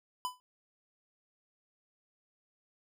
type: tone with exponential decay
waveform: square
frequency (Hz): 1000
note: B5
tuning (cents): +21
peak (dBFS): -30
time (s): 0.25-0.4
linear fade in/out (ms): 0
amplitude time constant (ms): 31
effects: none